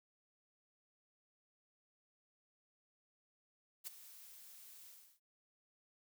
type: noise with ADSR envelope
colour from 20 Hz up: blue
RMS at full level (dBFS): -43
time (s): 3.84-5.2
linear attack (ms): 32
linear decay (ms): 13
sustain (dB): -14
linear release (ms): 320
effects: none